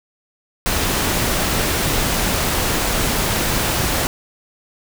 pink noise, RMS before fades -19 dBFS, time 0.66-4.07 s, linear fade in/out 0 ms, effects none

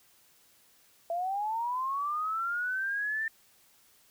sine linear sweep, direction up, 665 to 1800 Hz, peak -29 dBFS, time 1.1-3.28 s, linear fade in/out 2 ms, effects white hiss -63 dBFS RMS until 4.1 s

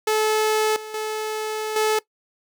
sawtooth tone with level steps, 432.5 Hz, A4, 30 cents flat, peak -14 / -29 / -21 / -14 dBFS, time 0.07-1.99 s, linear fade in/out 5 ms, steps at 0.76 / 0.94 / 1.76 s, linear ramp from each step 2 ms, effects noise-tail reverb RT60 0.1 s tail -20 dB re dry

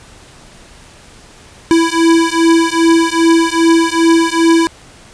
square beating tone pair, 329.6 / 332.1 Hz, E4 / E4, 0 / +13 cents, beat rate 2.5 Hz, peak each -12 dBFS, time 1.71-4.67 s, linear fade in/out 0 ms, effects pink hiss -40 dBFS RMS until 5.13 s + resampled to 22050 Hz

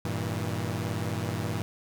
sawtooth chord, E diminished, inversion first, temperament equal with one note detuned, 98 / 116.54 / 161.7 Hz, G2 / Bb2 / E3, 0 / 0 / -33 cents, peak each -29 / -29 / -31 dBFS, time 0.05-1.62 s, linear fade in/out 0 ms, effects none

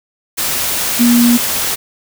sine tone in noise, 238.9 Hz, A#3, 43 cents sharp, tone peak -7 dBFS, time 0.99-1.38 s, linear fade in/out 20 ms, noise white, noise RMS -17 dBFS, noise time 0.37-1.76 s, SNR +7 dB, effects none

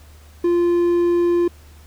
triangle tone with hard clipping, 347 Hz, F4, 11 cents flat, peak -15 dBFS, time 0.44-1.48 s, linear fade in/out 5 ms, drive 6 dB, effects added 75 Hz sine -43 dBFS peak until 1.86 s + pink hiss -51 dBFS RMS until 1.86 s

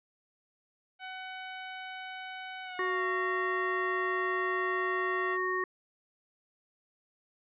15% pulse tone with pitch glide, 750 to 683.8 Hz, F#5 to F5, +23 to -37 cents, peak -33 dBFS, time 0.99-5.38 s, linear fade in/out 50 ms, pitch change -160 cents, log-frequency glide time 2.64-3.05 s
harmonic tone, 370 Hz, F#4, in tune, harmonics 1 / 3 / 5, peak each -33 / -33 / -33 dBFS, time 2.79-5.64 s, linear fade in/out 2 ms
effects resampled to 8000 Hz

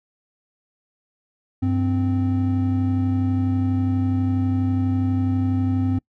triangle tone pair together, 97.43 / 260.1 Hz, G2 / C4, -10 / -10 cents, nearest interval octave + perfect fourth, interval 1700 cents, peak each -19 dBFS, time 1.62-5.99 s, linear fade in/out 10 ms, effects noise-tail reverb RT60 0.1 s tail -25 dB re dry

